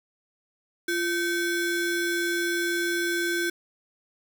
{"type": "ring-modulated tone", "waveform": "square", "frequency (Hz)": 943, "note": "A#5", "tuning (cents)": 20, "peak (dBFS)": -22, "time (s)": [0.88, 3.5], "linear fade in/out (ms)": 5, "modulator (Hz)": 598, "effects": ["8-bit"]}